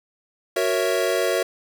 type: chord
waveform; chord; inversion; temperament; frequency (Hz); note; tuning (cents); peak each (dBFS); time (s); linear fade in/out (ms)
square; F# dominant seventh; none; equal; 370 / 466.2 / 554.4 / 659.3; F#4 / A#4 / C#5 / E5; 0 / 0 / 0 / 0; -26; 0.56-1.43; 5
effects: none